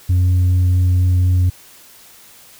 sine tone, 90.4 Hz, F#2, 40 cents flat, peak -8 dBFS, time 0.09-1.5 s, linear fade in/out 10 ms, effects tanh soft clip ceiling -10 dBFS + white hiss -44 dBFS RMS until 2.59 s

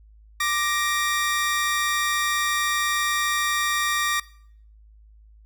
sawtooth tone pair together, 1179.3 / 1872 Hz, D6 / A#6, +7 / +7 cents, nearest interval minor sixth, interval 800 cents, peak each -21 dBFS, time 0.4-4.2 s, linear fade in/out 5 ms, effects noise-tail reverb RT60 0.6 s tail -20 dB re dry + added 53 Hz sine -48 dBFS peak until 5.45 s

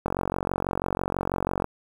click train, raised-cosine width 1 ms, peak -11 dBFS, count 74, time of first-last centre 0.06-1.644 s, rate 46.1 Hz, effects 7-bit

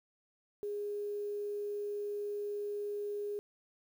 sine tone with quantisation, 411.8 Hz, G#4, 15 cents flat, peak -35 dBFS, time 0.63-3.39 s, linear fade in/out 0 ms, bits 10, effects none

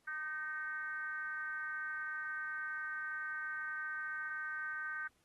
sine tone with frequency modulation, 1543 Hz, G6, 28 cents flat, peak -38 dBFS, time 0.07-5.08 s, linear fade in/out 10 ms, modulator 316 Hz, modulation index 0.74, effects pink hiss -75 dBFS RMS until 5.24 s + AAC 32 kbps

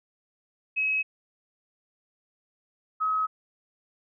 sine tone pair in turn, 2559 / 1275.8 Hz, D#7 / D#6, +48 / +43 cents, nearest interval octave, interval 1205 cents, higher first, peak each -23 dBFS, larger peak neither, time 0.76-1.03 / 3-3.27 s, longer neither, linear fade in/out 20 ms, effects none

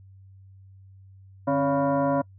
sine tone with frequency modulation, 146.83 Hz, D3, in tune, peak -20 dBFS, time 1.47-2.22 s, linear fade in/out 10 ms, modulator 419 Hz, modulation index 1.9, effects noise-tail reverb RT60 0.1 s tail -26 dB re dry + added 96 Hz sine -47 dBFS peak until 2.38 s

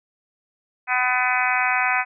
harmonic tone, 251.3 Hz, B3, 30 cents sharp, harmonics 3 / 4 / 5 / 6 / 7 / 8 / 9 / 10, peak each -25 / -27 / -28 / -25 / -29 / -26 / -27 / -26 dBFS, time 0.87-2.05 s, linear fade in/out 50 ms, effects none

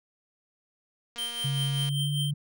click train, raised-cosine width 0.2 ms, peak -26 dBFS, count 174, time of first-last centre 1.16-1.89 s, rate 237 Hz
square tone with tremolo, 3136 Hz, G7, in tune, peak -29 dBFS, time 1.18-2.31 s, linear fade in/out 5 ms, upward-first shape triangle, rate 5.1 Hz, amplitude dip 65%
sine tone with pitch glide, 138.59 to 145.73 Hz, C#3 to D3, 0 to -13 cents, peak -26 dBFS, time 1.44-2.34 s, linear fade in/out 10 ms, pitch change +87 cents, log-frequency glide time 1.75-2.09 s
effects none

